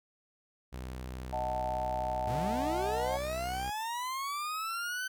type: tone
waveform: sawtooth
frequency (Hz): 63.4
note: B1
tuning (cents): +46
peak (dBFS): -35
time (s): 0.72-3.71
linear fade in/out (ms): 20
type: chord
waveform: sine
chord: D# diminished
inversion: none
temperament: equal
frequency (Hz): 622.3 / 740 / 880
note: D#5 / F#5 / A5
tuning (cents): 0 / 0 / 0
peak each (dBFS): -36 / -35 / -36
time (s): 1.32-3.18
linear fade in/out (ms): 20
type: linear sweep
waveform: 40% pulse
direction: up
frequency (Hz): 98 to 1535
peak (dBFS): -33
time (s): 2.27-5.08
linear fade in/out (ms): 10
effects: none